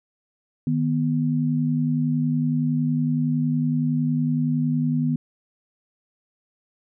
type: tone pair together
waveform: sine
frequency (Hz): 154.59 / 245.4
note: D#3 / B3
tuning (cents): -11 / -11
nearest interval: minor sixth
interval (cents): 800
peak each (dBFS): -22 / -22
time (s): 0.67-5.16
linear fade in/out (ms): 2
effects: none